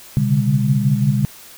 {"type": "tone cluster", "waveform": "sine", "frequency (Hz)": [125.5, 138.5, 144, 202.7], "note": ["B2", "C#3", "D3", "G#3"], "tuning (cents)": [28, -1, -34, -42], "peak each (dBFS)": -19, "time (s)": [0.17, 1.25], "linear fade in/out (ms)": 0, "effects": ["white hiss -41 dBFS RMS until 1.57 s"]}